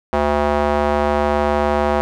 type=tone with band-pass filter; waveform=square; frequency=73.42 Hz; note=D2; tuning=in tune; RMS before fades=-17 dBFS; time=0.13-2.01 s; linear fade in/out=0 ms; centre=750 Hz; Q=1.4; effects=none